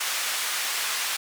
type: band-pass noise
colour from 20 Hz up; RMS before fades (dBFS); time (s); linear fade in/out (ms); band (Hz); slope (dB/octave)
pink; -28; 0-1.17; 10; 1400 to 14000; 12
effects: none